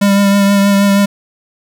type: tone with vibrato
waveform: square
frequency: 199.7 Hz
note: G3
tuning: 32 cents sharp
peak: -8 dBFS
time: 0.01-1.06 s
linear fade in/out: 10 ms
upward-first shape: triangle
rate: 6.3 Hz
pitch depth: 24 cents each way
effects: none